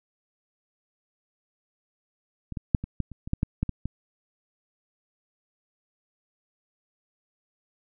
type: clicks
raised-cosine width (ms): 5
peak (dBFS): -22 / -19 / -6 / -20 / -14 / -28 / -23 / -12 / -11 / -12 / -16 / -17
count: 12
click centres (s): 2.523 / 2.572 / 2.748 / 2.84 / 3.003 / 3.117 / 3.275 / 3.334 / 3.431 / 3.63 / 3.693 / 3.856
effects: none